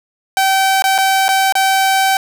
sawtooth tone with dropouts, 771 Hz, G5, 29 cents flat, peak -7 dBFS, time 0.37-2.17 s, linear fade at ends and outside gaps 1 ms, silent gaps 0.822-0.84 / 0.98-0.985 / 1.282-1.289 / 1.524-1.553 s, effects none

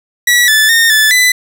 sawtooth tone with pitch steps, 1939 / 1745 / 1834 / 1742 / 1999 Hz, B6 / A6 / A#6 / A6 / B6, -32 / -15 / -29 / -18 / +20 cents, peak -3 dBFS, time 0.27-1.32 s, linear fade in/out 5 ms, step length 210 ms, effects none

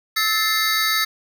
square tone cluster, 1302 / 1764 / 2095 / 3819 / 4561 Hz, E6 / A6 / C7 / A#7 / C#8, -22 / +4 / +2 / +41 / +49 cents, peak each -25 dBFS, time 0.16-1.05 s, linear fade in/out 10 ms, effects none

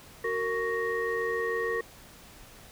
sine tone cluster, 373.7 / 460.5 / 1113 / 1865 Hz, F#4 / A#4 / C#6 / A#6, +17 / -21 / +7 / 0 cents, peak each -36 / -29 / -36 / -32 dBFS, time 0.24-1.81 s, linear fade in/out 5 ms, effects tanh soft clip ceiling -18 dBFS + pink hiss -51 dBFS RMS until 2.71 s

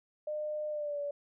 sine tone with pitch glide, 605 to 575.7 Hz, D#5 to D5, -49 to -35 cents, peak -33 dBFS, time 0.27-1.11 s, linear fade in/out 5 ms, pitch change -86 cents, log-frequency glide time 0.7-1 s, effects none

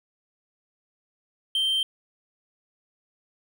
triangle tone, 3136 Hz, G7, in tune, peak -20 dBFS, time 1.55-1.83 s, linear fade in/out 2 ms, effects none

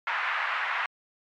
white band-pass noise, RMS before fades -29 dBFS, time 0.07-0.86 s, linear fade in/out 2 ms, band 900 to 2100 Hz, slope 24 dB/octave, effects MP3 96 kbps

